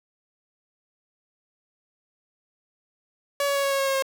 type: tone with pitch steps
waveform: sawtooth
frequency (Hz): 566 / 561.8 / 557.6 / 553.4 / 549.3 / 545.1 / 541.1 / 537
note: C#5 / C#5 / C#5 / C#5 / C#5 / C#5 / C#5 / C5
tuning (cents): +36 / +23 / +10 / -3 / -16 / -29 / -42 / +45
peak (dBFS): -18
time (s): 3.4-4.024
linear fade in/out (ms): 2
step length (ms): 78
effects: none